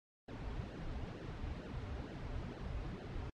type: noise with flanger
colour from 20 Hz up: brown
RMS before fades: -44 dBFS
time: 0.28-3.3 s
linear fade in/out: 5 ms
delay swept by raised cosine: 0.84 to 6.14 ms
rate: 2.2 Hz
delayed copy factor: -1
effects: low-pass 4000 Hz 12 dB/octave + AAC 64 kbps